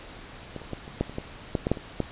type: clicks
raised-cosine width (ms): 2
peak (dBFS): -21 / -29 / -18 / -28 / -10 / -26 / -17 / -10 / -12 / -8 / -23 / -11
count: 12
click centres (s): 0.563 / 0.617 / 0.733 / 0.879 / 1.01 / 1.096 / 1.184 / 1.552 / 1.669 / 1.716 / 1.772 / 2.003
effects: pink hiss -44 dBFS RMS until 2.11 s + resampled to 8000 Hz